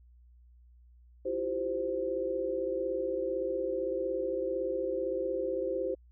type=tone cluster; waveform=sine; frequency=331.2 / 352.9 / 388.8 / 521 Hz; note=E4 / F4 / G4 / C5; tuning=+8 / +18 / -14 / -7 cents; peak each=-39 / -40 / -35 / -32 dBFS; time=1.25-5.95 s; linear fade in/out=10 ms; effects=added 60 Hz sine -55 dBFS peak until 6.11 s